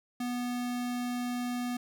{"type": "tone", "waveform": "square", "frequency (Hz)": 245.1, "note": "B3", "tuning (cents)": -13, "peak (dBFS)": -32, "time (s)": [0.2, 1.77], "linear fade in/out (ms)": 5, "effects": []}